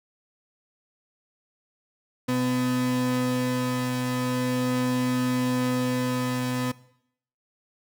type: tone pair together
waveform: 35% pulse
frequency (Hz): 126.1 / 251.8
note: B2 / B3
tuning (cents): +36 / +34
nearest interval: octave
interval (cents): 1198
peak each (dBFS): -28 / -23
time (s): 2.28-6.72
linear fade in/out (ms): 10
effects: noise-tail reverb RT60 0.7 s tail -19 dB re dry